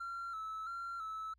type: tone with vibrato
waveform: triangle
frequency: 1338 Hz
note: E6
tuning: 25 cents sharp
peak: -37 dBFS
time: 0-1.34 s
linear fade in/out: 10 ms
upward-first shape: square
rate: 1.5 Hz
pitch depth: 44 cents each way
effects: tanh soft clip ceiling -35 dBFS + added 60 Hz sine -68 dBFS peak until 1.38 s